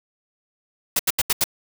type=noise bursts; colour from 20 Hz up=white; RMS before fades=-19 dBFS; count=5; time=0.96-1.441 s; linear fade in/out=5 ms; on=33 ms; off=79 ms; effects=none